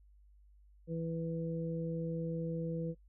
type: harmonic tone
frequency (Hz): 164.81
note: E3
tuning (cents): 0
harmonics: 1 / 2 / 3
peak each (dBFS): -36 / -44 / -40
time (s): 0.87-2.95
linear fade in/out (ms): 50
effects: noise-tail reverb RT60 0.1 s tail -22 dB re dry + added 50 Hz sine -59 dBFS peak until 3.08 s